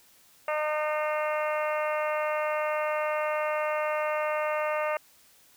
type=harmonic tone; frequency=304.5 Hz; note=D#4; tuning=37 cents flat; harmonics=2 / 3 / 4 / 5 / 6 / 7 / 8 / 9; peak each=-28 / -35 / -33 / -40 / -40 / -38 / -44 / -41 dBFS; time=0.48-4.97 s; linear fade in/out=2 ms; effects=white hiss -59 dBFS RMS until 5.56 s